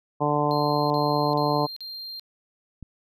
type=harmonic tone; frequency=147.5 Hz; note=D3; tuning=8 cents sharp; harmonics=1 / 2 / 3 / 4 / 5 / 6 / 7; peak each=-28 / -28 / -28 / -28 / -28 / -28 / -28 dBFS; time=0.2-1.67 s; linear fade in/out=20 ms
type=tone bursts; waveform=triangle; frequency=4186 Hz; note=C8; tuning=in tune; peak=-33 dBFS; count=4; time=0.51-2.196 s; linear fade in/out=0 ms; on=390 ms; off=42 ms
type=click; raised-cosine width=5 ms; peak=-27 dBFS; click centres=2.827 s
effects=none